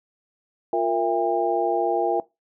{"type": "tone cluster", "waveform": "sine", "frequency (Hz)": [351.8, 464.7, 667, 804], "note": ["F4", "A#4", "E5", "G5"], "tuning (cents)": [13, -5, 20, 44], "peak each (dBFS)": -25, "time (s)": [0.73, 2.2], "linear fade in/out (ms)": 2, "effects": ["noise-tail reverb RT60 0.2 s tail -19 dB re dry"]}